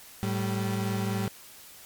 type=tone pair together; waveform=35% pulse; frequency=108.99 / 194.2 Hz; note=A2 / G3; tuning=-16 / -16 cents; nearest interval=minor seventh; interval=1000 cents; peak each=-28 dBFS; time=0.23-1.28 s; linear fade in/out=0 ms; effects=white hiss -49 dBFS RMS until 1.85 s + MP3 96 kbps